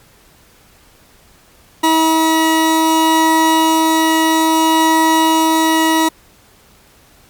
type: tone pair together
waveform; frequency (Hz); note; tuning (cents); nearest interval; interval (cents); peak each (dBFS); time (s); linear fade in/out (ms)
40% pulse; 321.2 / 963; E4 / B5; -45 / -44; octave + perfect fifth; 1901; -12; 1.83-6.09; 10
effects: pink hiss -48 dBFS RMS until 7.29 s + MP3 96 kbps